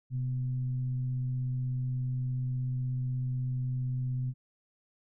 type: tone with frequency modulation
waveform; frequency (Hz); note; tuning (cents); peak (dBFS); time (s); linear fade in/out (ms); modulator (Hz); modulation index
sine; 127.9; C3; -39; -29; 0.1-4.34; 50; 116; 0.27
effects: none